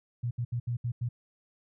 sine tone bursts at uneven times, 120 Hz, B2, 49 cents flat, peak -28 dBFS, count 6, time 0.23-0.31 / 0.38-0.45 / 0.52-0.6 / 0.67-0.77 / 0.84-0.92 / 1.01-1.09 s, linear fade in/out 10 ms, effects none

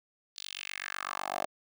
10% pulse tone with high-pass filter sweep, 48.02 Hz, G1, 35 cents flat, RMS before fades -38 dBFS, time 0.36-1.46 s, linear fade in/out 10 ms, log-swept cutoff 4200 to 600 Hz, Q 3, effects none

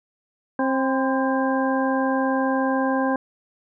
harmonic tone with a mistuned harmonic, 265.7 Hz, C4, 27 cents sharp, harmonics 1 / 2 / 3 / 4 / 6, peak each -22 / -25 / -27 / -28 / -30 dBFS, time 0.59-3.16 s, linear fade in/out 2 ms, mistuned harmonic 4, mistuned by -55 cents, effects none

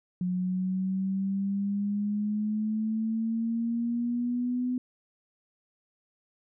sine exponential sweep, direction up, 180 to 251.8 Hz, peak -26 dBFS, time 0.21-4.78 s, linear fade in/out 2 ms, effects none

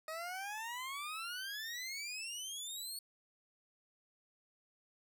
20% pulse exponential sweep, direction up, 622.3 to 4435 Hz, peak -36 dBFS, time 0.08-2.99 s, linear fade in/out 2 ms, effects none

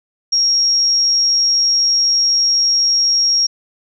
sine tone, 5588 Hz, F8, in tune, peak -11 dBFS, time 0.32-3.47 s, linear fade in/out 10 ms, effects none

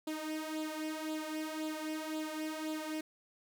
sawtooth tone with flanger, 311.5 Hz, D#4, 2 cents sharp, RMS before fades -39 dBFS, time 0.07-3.01 s, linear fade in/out 5 ms, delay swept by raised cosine 0.25 to 2.85 ms, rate 1.9 Hz, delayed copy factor +0.65, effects 12-bit

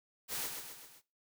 white noise with echo, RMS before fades -38 dBFS, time 0.28-0.5 s, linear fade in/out 50 ms, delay 130 ms, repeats 4, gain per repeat -5 dB, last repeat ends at 1.02 s, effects noise-tail reverb RT60 0.3 s tail -20 dB re dry

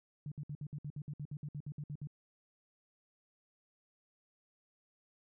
sine tone bursts, 146.83 Hz, D3, in tune, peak -39 dBFS, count 16, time 0.26-2.072 s, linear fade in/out 2 ms, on 57 ms, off 60 ms, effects none

